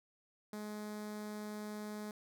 sawtooth tone with notch filter, 210.7 Hz, G#3, 25 cents sharp, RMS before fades -44 dBFS, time 0.53-2.11 s, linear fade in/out 2 ms, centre 2800 Hz, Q 1.8, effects none

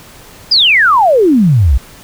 sine exponential sweep, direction down, 5130 to 56.6 Hz, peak -5 dBFS, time 0.51-1.78 s, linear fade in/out 10 ms, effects pink hiss -37 dBFS RMS until 2.03 s

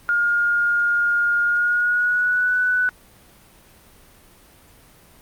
sine tone with pitch glide, 1419 to 1490.4 Hz, F6 to F#6, +27 to +12 cents, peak -16 dBFS, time 0.09-2.89 s, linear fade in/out 0 ms, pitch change +85 cents, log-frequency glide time 1.43-2.58 s, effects pink hiss -50 dBFS RMS until 5.21 s + Opus 32 kbps

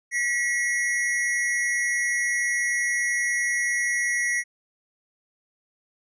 square tone pair together, 1931.7 / 2162 Hz, B6 / C#7, -39 / -44 cents, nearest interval major second, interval 195 cents, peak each -24 / -29 dBFS, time 0.11-4.44 s, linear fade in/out 50 ms, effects resampled to 24000 Hz

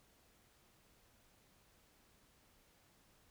silence, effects pink hiss -70 dBFS RMS until 3.3 s

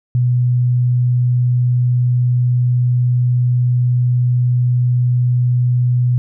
sine tone, 123.47 Hz, B2, in tune, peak -11 dBFS, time 0.15-6.18 s, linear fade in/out 0 ms, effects none

